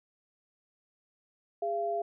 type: tone pair together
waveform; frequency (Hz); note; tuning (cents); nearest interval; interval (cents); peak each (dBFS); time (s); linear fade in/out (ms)
sine; 408.4 / 683.7; G#4 / F5; -29 / -37; major sixth; 892; -34 / -30; 1.62-2.02; 5
effects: none